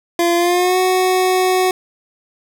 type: tone with pitch glide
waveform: 25% pulse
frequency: 343.5 to 370.3 Hz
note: F4 to F#4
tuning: -29 to +1 cents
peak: -9 dBFS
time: 0.19-1.71 s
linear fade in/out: 2 ms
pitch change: +130 cents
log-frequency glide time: 0.36-0.78 s
effects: none